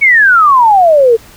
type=exponential sweep; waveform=sine; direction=down; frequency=2273 to 440 Hz; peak=-3 dBFS; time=0.01-1.17 s; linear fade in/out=20 ms; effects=pink hiss -38 dBFS RMS until 1.36 s